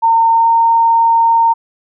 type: tone with pitch glide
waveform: sine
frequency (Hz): 912 to 918.3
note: A#5 to A#5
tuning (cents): -38 to -26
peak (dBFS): -7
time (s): 0.02-1.54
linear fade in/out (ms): 20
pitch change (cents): +12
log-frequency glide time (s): 0.31-0.5
effects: none